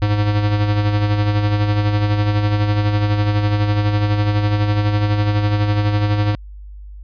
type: tone with tremolo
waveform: square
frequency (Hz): 103.83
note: G#2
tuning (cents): 0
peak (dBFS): -13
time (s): 0.02-6.35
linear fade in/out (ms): 0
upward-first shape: sine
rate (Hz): 12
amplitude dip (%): 45
effects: added 50 Hz sine -32 dBFS peak until 7.03 s + resampled to 11025 Hz